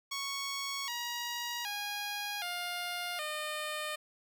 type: tone with pitch steps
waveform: 10% pulse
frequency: 1108.7 / 954.1 / 821 / 706.6 / 608 Hz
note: C#6 / A#5 / G#5 / F5 / D#5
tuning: 0 / +40 / -20 / +20 / -40 cents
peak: -27 dBFS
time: 0.11-3.96 s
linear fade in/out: 10 ms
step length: 770 ms
effects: none